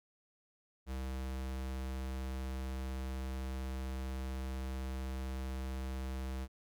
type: tone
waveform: square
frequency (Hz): 65.41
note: C2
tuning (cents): 0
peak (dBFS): -38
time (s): 0.86-6.48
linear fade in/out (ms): 50
effects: none

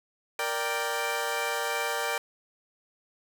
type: chord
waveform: 15% pulse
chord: G minor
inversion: first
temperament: equal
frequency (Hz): 466.2 / 587.3 / 784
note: Bb4 / D5 / G5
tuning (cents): 0 / 0 / 0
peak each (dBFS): -26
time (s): 0.39-2.18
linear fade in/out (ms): 2
effects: none

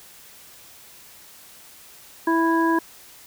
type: harmonic tone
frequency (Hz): 329.6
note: E4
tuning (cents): 0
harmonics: 1 / 2 / 3 / 5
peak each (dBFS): -19 / -32 / -22 / -27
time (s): 2.27-2.79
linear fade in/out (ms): 5
effects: white hiss -47 dBFS RMS until 3.26 s

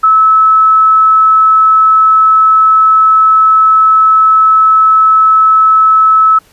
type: tone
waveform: sine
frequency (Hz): 1300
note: E6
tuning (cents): -24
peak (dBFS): -3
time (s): 0.03-6.39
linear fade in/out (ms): 10
effects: pink hiss -46 dBFS RMS until 6.52 s + resampled to 32000 Hz

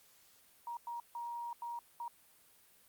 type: tone bursts at uneven times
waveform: sine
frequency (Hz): 945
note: A#5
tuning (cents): +23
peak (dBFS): -39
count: 5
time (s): 0.67-0.77 / 0.87-1 / 1.15-1.53 / 1.62-1.79 / 2-2.08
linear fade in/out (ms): 2
effects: white hiss -65 dBFS RMS until 2.88 s + Opus 48 kbps

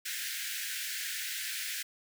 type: high-pass noise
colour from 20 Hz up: pink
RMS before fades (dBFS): -37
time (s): 0.05-1.83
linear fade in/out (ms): 10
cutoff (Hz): 1500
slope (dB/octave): 96
effects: none

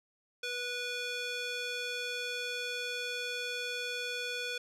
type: tone with band-pass filter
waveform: square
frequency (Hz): 490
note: B4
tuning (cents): -14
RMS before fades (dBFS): -37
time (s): 0.43-4.58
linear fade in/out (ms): 5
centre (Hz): 3100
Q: 1.2
effects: none

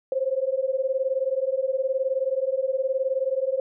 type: beating tone pair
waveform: sine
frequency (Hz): 519 / 538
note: C5 / C5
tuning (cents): -14 / +48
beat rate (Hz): 19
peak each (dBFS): -25 / -25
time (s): 0.12-3.6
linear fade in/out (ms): 2
effects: none

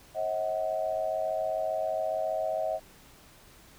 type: tone cluster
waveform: sine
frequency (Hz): 544 / 639 / 746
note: C#5 / D#5 / F#5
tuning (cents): -33 / +46 / +14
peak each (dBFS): -36 / -29 / -34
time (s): 0.14-2.8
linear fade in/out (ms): 50
effects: pink hiss -55 dBFS RMS until 3.78 s

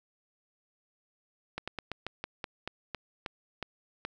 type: slowing click train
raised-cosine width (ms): 0.3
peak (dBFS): -19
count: 12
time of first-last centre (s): 1.58-4.05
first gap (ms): 96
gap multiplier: 1.16
effects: none

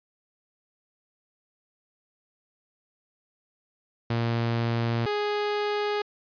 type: tone pair in turn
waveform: sawtooth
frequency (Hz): 116.54 / 415.3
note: A#2 / G#4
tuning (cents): 0 / 0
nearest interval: octave + minor seventh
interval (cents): 2200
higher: second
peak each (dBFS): -20 / -21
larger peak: first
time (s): 4.1-5.06 / 5.06-6.02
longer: neither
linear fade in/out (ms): 5
effects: resampled to 11025 Hz

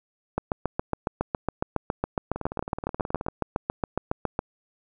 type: two click trains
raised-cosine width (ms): 1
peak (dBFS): -17 / -10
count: 18 / 30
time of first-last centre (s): 2.36-3.264 / 0.38-4.391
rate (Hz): 18.8 / 7.23
effects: none

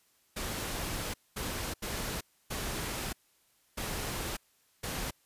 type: noise bursts at uneven times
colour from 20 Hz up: pink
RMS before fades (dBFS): -36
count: 6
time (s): 0.36-1.14 / 1.36-1.74 / 1.82-2.21 / 2.5-3.13 / 3.77-4.37 / 4.83-5.11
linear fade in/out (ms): 10
effects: white hiss -69 dBFS RMS until 5.25 s + resampled to 32000 Hz

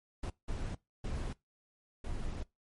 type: noise bursts at uneven times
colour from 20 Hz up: brown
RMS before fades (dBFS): -37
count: 4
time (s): 0.23-0.3 / 0.48-0.75 / 1.04-1.33 / 2.04-2.43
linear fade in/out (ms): 5
effects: noise-tail reverb RT60 0.2 s tail -22 dB re dry + MP3 48 kbps

